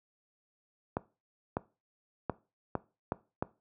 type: clicks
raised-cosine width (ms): 1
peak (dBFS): -16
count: 6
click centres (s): 0.969 / 1.569 / 2.297 / 2.753 / 3.121 / 3.425
effects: noise-tail reverb RT60 0.3 s tail -19 dB re dry + high-pass 80 Hz 12 dB/octave